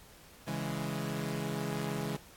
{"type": "chord", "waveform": "sawtooth", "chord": "C# minor", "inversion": "none", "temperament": "equal", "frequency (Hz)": [138.59, 164.81, 207.7], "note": ["C#3", "E3", "G#3"], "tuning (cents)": [0, 0, 0], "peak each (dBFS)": -34, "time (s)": [0.47, 2.17], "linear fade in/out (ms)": 10, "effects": ["pink hiss -56 dBFS RMS until 2.36 s", "AAC 64 kbps"]}